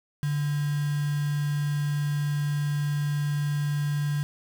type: tone with quantisation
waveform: sine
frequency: 146.1 Hz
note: D3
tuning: 9 cents flat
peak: -24 dBFS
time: 0.23-4.23 s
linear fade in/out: 0 ms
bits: 6
effects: none